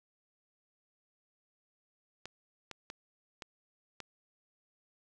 clicks, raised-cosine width 0.2 ms, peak -25 dBFS, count 5, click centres 2.256 / 2.713 / 2.901 / 3.422 / 4.003 s, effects none

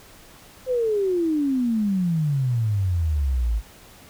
sine exponential sweep, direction down, 523.3 to 51.91 Hz, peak -19 dBFS, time 0.66-3.62 s, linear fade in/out 50 ms, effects pink hiss -48 dBFS RMS until 4.09 s

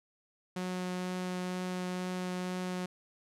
sawtooth tone with vibrato, 182.2 Hz, F#3, 26 cents flat, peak -30 dBFS, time 0.56-2.86 s, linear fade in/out 5 ms, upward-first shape triangle, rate 2.1 Hz, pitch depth 8 cents each way, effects low-pass 10000 Hz 12 dB/octave

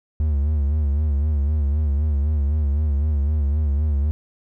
triangle tone with vibrato, 73.42 Hz, D2, in tune, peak -15 dBFS, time 0.2-4.11 s, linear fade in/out 0 ms, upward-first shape sine, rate 3.9 Hz, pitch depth 93 cents each way, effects none

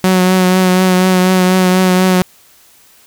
sawtooth tone with vibrato, 184.6 Hz, F#3, 4 cents flat, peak -4 dBFS, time 0.04-2.22 s, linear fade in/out 0 ms, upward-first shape triangle, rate 4.1 Hz, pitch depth 27 cents each way, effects white hiss -46 dBFS RMS until 3.06 s

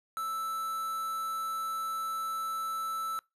triangle tone with quantisation, 1320 Hz, E6, 2 cents sharp, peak -30 dBFS, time 0.17-3.19 s, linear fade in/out 0 ms, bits 7, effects noise-tail reverb RT60 0.2 s tail -24 dB re dry + low-pass 12000 Hz 12 dB/octave

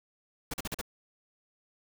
pink noise bursts, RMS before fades -35 dBFS, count 5, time 0.51-0.814 s, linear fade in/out 5 ms, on 28 ms, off 41 ms, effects none

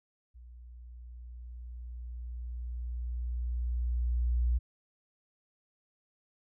sine tone with level ramp, 60.1 Hz, B1, 46 cents flat, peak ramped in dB -48 to -24 dBFS, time 0.34-4.59 s, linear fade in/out 20 ms, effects none

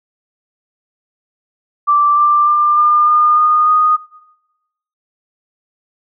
sine tone with pitch steps, 1171 / 1181.9 / 1192.8 / 1203.9 / 1215.1 / 1226.4 / 1237.8 Hz, D6 / D6 / D6 / D6 / D#6 / D#6 / D#6, -5 / +11 / +27 / +43 / -41 / -25 / -9 cents, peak -8 dBFS, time 1.87-3.97 s, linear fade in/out 20 ms, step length 300 ms, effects noise-tail reverb RT60 1.0 s tail -20 dB re dry

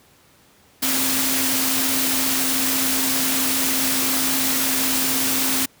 sine tone in noise, 264.4 Hz, C4, 18 cents sharp, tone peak -27 dBFS, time 0.82-5.66 s, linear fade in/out 10 ms, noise white, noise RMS -21 dBFS, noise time 0.82-5.66 s, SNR -9 dB, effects pink hiss -54 dBFS RMS until 5.8 s + high-pass 80 Hz 12 dB/octave

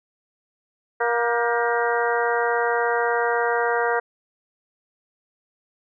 harmonic tone with a mistuned harmonic, 236.4 Hz, A#3, 24 cents sharp, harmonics 2 / 3 / 4 / 5 / 6 / 7 / 8, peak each -23 / -26 / -27 / -30 / -29 / -28 / -30 dBFS, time 1-4 s, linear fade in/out 10 ms, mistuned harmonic 7, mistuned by -75 cents, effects none

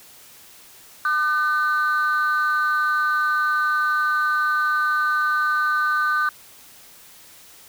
sine tone pair together, 1204 / 1515.9 Hz, D6 / F#6, +43 / +42 cents, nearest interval major third, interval 399 cents, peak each -19 dBFS, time 1.05-6.29 s, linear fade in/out 2 ms, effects tanh soft clip ceiling -14 dBFS + white hiss -47 dBFS RMS until 7.68 s

